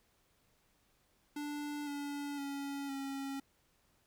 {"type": "tone with pitch steps", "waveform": "square", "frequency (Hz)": [293.3, 286.6, 280.1, 273.7], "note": ["D4", "D4", "C#4", "C#4"], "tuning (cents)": [-2, -42, 18, -22], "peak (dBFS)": -39, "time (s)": [1.36, 3.4], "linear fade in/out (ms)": 5, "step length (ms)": 510, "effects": ["pink hiss -73 dBFS RMS until 4.06 s"]}